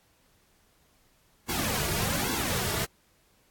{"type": "noise with flanger", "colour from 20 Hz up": "pink", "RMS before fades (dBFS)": -29, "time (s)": [1.48, 2.86], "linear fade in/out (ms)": 20, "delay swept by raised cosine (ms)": [1.6, 3.9], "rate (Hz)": 1.2, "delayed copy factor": -1, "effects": ["pink hiss -65 dBFS RMS until 3.5 s", "AAC 64 kbps"]}